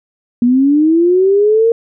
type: linear sweep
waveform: sine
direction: up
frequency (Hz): 235.8 to 465.2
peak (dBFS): -7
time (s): 0.42-1.72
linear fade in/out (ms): 2
effects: none